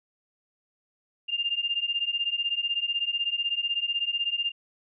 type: beating tone pair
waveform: sine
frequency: 2794 / 2810 Hz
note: F7 / F7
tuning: 0 / +10 cents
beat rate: 16 Hz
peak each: -29 / -28 dBFS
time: 1.28-4.52 s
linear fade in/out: 20 ms
effects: none